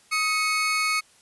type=tone pair together; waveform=30% pulse; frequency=1260.2 / 2200 Hz; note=D#6 / C#7; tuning=+22 / -14 cents; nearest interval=minor seventh; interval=964 cents; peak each=-23 / -21 dBFS; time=0.11-1.01 s; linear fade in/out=20 ms; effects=white hiss -57 dBFS RMS until 1.21 s + resampled to 24000 Hz